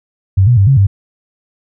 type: tone with pitch steps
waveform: sine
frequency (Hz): 96.1 / 122.3 / 98.5 / 136.3 / 98.9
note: G2 / B2 / G2 / C#3 / G2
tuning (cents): -34 / -16 / +9 / -29 / +16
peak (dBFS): -5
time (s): 0.37-0.87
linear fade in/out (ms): 10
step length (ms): 100
effects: none